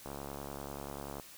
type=click train; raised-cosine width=1 ms; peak=-28 dBFS; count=81; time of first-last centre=0.06-1.198 s; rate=70.3 Hz; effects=white hiss -53 dBFS RMS until 1.37 s